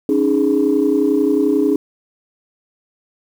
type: chord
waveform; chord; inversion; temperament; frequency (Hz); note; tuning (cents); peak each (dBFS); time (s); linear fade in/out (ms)
sine; C# suspended second; none; equal with one note detuned; 277.2 / 308.4 / 415.3; C#4 / D#4 / G#4; 0 / -15 / 0; -16; 0.09-1.76; 2
effects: tanh soft clip ceiling -5 dBFS + 7-bit